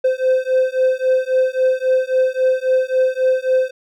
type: beating tone pair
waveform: triangle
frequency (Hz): 515 / 518.7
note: C5 / C5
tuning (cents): -28 / -15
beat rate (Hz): 3.7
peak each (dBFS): -15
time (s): 0.04-3.71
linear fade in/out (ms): 10
effects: none